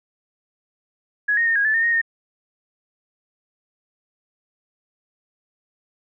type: tone with pitch steps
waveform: sine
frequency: 1676 / 1858 / 1829 / 1642 / 1744 / 1823 / 1865 / 1834 Hz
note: G#6 / A#6 / A#6 / G#6 / A6 / A#6 / A#6 / A#6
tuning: +15 / -6 / -33 / -20 / -16 / -39 / 0 / -29 cents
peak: -16 dBFS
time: 1.28-2.016 s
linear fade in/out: 10 ms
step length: 92 ms
effects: none